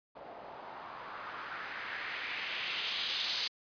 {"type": "noise with low-pass filter sweep", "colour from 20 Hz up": "blue", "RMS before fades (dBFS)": -39, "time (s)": [0.15, 3.48], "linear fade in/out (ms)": 10, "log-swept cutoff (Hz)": [650, 4400], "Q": 2.2, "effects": ["resampled to 11025 Hz"]}